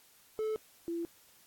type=tone pair in turn; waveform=triangle / sine; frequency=434.8 / 337.8 Hz; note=A4 / E4; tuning=-21 / +42 cents; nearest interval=major third; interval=437 cents; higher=first; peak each=-29 / -33 dBFS; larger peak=first; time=0.39-0.56 / 0.88-1.05 s; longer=neither; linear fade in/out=0 ms; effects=white hiss -62 dBFS RMS until 1.46 s + AAC 64 kbps